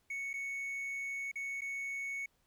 triangle tone with dropouts, 2217 Hz, C#7, in tune, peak -35 dBFS, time 0.1-2.26 s, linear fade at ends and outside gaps 5 ms, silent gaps 0.332-0.338 / 1.316-1.356 / 1.609-1.617 s, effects pink hiss -75 dBFS RMS until 2.46 s

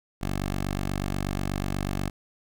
10% pulse tone, 48.22 Hz, G1, 28 cents flat, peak -19 dBFS, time 0.21-2.1 s, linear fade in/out 10 ms, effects none

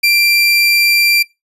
30% pulse tone, 2364 Hz, D7, 11 cents sharp, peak -6 dBFS, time 0.03-1.23 s, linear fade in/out 10 ms, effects noise-tail reverb RT60 0.2 s tail -22 dB re dry + resampled to 32000 Hz

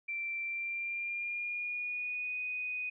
sine tone with pitch glide, 2349 to 2489 Hz, D7 to D#7, 0 to 0 cents, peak -34 dBFS, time 0.08-2.9 s, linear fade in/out 10 ms, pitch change +100 cents, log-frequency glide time 0.43-2.39 s, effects none

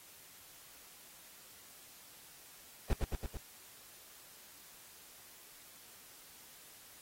brown noise with echo, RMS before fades -29 dBFS, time 2.9-2.93 s, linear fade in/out 0 ms, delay 110 ms, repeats 4, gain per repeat -3 dB, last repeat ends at 3.37 s, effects white hiss -57 dBFS RMS until 7.01 s + AAC 48 kbps

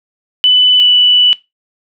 sine tone pair in turn, 2994 / 2968 Hz, F#7 / F#7, +20 / +5 cents, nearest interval unison, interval 15 cents, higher first, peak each -5 dBFS, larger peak neither, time 0.44-0.8 / 0.8-1.33 s, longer second, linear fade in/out 0 ms, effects noise-tail reverb RT60 0.2 s tail -19 dB re dry

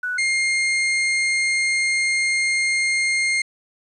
sine / 40% pulse tone pair in turn, 1480 / 2124 Hz, F#6 / C7, 0 / +25 cents, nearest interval tritone, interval 625 cents, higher second, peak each -22 / -17 dBFS, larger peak second, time 0.03-0.18 / 0.18-3.42 s, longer second, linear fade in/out 5 ms, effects resampled to 24000 Hz + 9-bit

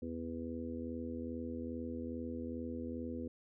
harmonic tone, 82.41 Hz, E2, in tune, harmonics 1 / 3 / 4 / 5 / 6, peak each -47 / -41 / -47 / -50 / -47 dBFS, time 0.02-3.28 s, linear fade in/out 5 ms, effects none

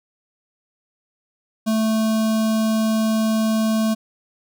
square tone with notch filter, 220 Hz, A3, in tune, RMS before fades -19 dBFS, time 1.66-3.95 s, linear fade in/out 20 ms, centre 2000 Hz, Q 1.4, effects none

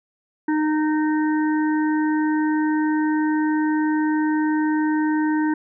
harmonic tone, 307.7 Hz, D#4, 19 cents flat, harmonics 1 / 3 / 5 / 6, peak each -18 / -28 / -32 / -34 dBFS, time 0.48-5.54 s, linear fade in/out 5 ms, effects none

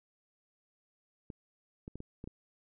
clicks, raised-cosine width 3 ms, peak -30 dBFS, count 6, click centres 1.302 / 1.879 / 1.956 / 2.004 / 2.241 / 2.275 s, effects none

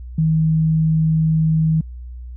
sine tone, 159.1 Hz, D#3, 39 cents sharp, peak -13 dBFS, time 0.18-1.81 s, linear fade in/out 5 ms, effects added 61 Hz sine -30 dBFS peak until 2.36 s

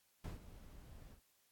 brown noise with ADSR envelope, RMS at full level -42 dBFS, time 0.24-1.21 s, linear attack 4 ms, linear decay 140 ms, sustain -14 dB, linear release 100 ms, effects white hiss -75 dBFS RMS until 1.51 s + AAC 64 kbps

